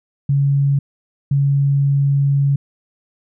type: tone bursts at uneven times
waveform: sine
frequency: 140 Hz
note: C#3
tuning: 18 cents sharp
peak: -12 dBFS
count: 2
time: 0.29-0.79 / 1.31-2.56 s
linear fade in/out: 5 ms
effects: none